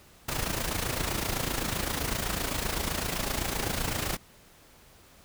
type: noise with amplitude modulation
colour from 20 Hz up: pink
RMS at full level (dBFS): -28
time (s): 0.28-4.17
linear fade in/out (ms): 10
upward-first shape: sine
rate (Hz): 27.8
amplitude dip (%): 65
effects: pink hiss -56 dBFS RMS until 5.24 s